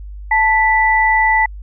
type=tone pair together; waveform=sine; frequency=880 / 1975.5 Hz; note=A5 / B6; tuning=0 / 0 cents; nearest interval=octave + major second; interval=1400 cents; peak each=-13 dBFS; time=0.31-1.46 s; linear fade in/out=5 ms; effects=added 50 Hz sine -28 dBFS peak until 1.62 s